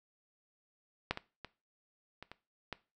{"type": "clicks", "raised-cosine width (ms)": 0.3, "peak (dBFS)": [-15, -23, -27, -29, -30, -22], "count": 6, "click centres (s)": [1.11, 1.174, 1.447, 2.226, 2.316, 2.727], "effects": ["noise-tail reverb RT60 0.3 s tail -18 dB re dry"]}